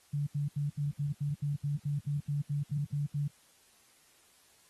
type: tone bursts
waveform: sine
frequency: 144.6 Hz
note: D3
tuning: 27 cents flat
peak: -29 dBFS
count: 15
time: 0.13-3.28 s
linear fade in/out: 10 ms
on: 140 ms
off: 75 ms
effects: white hiss -64 dBFS RMS until 4.69 s + AAC 32 kbps